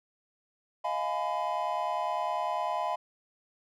triangle chord, F half-diminished seventh, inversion third, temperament just, 628.6 / 698.5 / 838.1 / 1005.8 Hz, Eb5 / F5 / Ab5 / Cb6, +18 / 0 / +16 / +31 cents, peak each -34 / -32 / -33 / -31 dBFS, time 0.84-2.96 s, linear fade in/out 10 ms, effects none

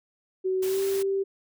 sine tone with pitch glide, 375.5 to 390.5 Hz, F#4 to G4, +26 to -7 cents, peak -23 dBFS, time 0.44-1.24 s, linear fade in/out 20 ms, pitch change +67 cents, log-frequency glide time 0.64-0.81 s
white noise, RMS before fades -38 dBFS, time 0.62-1.03 s, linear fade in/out 10 ms
effects none

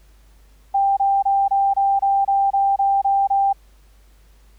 sine tone bursts, 790 Hz, G5, 13 cents sharp, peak -14 dBFS, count 11, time 0.74-3.53 s, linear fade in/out 10 ms, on 230 ms, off 26 ms, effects added 50 Hz sine -48 dBFS peak until 4.58 s + pink hiss -59 dBFS RMS until 4.58 s

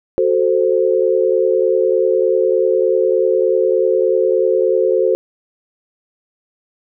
sine chord, F# diminished, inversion none, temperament equal, 370 / 440 / 523.3 Hz, F#4 / A4 / C5, 0 / 0 / 0 cents, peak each -16 dBFS, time 0.18-5.15 s, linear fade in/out 0 ms, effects none

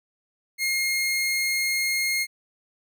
sawtooth tone, 2140 Hz, C7, 38 cents sharp, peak -19 dBFS, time 0.58-2.27 s, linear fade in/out 50 ms, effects none

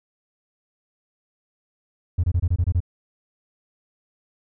triangle tone bursts, 87.31 Hz, F2, in tune, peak -13 dBFS, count 8, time 2.18-2.804 s, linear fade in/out 10 ms, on 57 ms, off 24 ms, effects tanh soft clip ceiling -13 dBFS

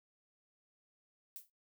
violet noise with exponential decay, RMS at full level -43 dBFS, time 1.36-1.5 s, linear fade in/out 0 ms, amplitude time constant 29 ms, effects noise-tail reverb RT60 0.2 s tail -25 dB re dry

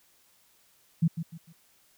sine tone with echo, 164.81 Hz, E3, in tune, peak -19 dBFS, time 1.02-1.08 s, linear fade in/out 10 ms, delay 150 ms, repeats 3, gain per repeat -10 dB, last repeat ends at 1.53 s, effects white hiss -64 dBFS RMS until 1.97 s

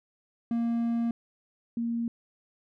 triangle / sine tone pair in turn, 233.1 / 233.1 Hz, A#3 / A#3, 0 / 0 cents, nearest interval unison, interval 0 cents, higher neither, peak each -23 / -27 dBFS, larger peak first, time 0.51-1.11 / 1.77-2.08 s, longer first, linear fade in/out 2 ms, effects none

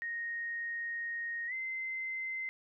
sine tone with pitch glide, 1864.7 to 2069 Hz, A#6 to C7, 0 to -20 cents, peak -35 dBFS, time 0.02-2.49 s, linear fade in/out 0 ms, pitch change +180 cents, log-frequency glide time 1.47-1.53 s, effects none

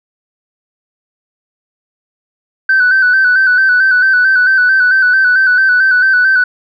sine tone with vibrato, 1517 Hz, F#6, 43 cents sharp, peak -5 dBFS, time 2.69-6.44 s, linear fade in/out 5 ms, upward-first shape square, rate 4.5 Hz, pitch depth 38 cents each way, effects tanh soft clip ceiling -3 dBFS

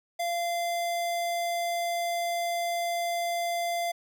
square tone, 689 Hz, F5, 24 cents flat, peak -28 dBFS, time 0.19-3.92 s, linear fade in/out 10 ms, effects none

